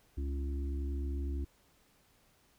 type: harmonic tone with a mistuned harmonic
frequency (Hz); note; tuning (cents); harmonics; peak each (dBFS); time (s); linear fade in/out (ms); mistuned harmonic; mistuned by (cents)
69.3; C#2; 0; 1 / 3 / 4 / 5; -33 / -52 / -45 / -47; 0.17-1.45; 10; 3; -28
effects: pink hiss -68 dBFS RMS until 2.58 s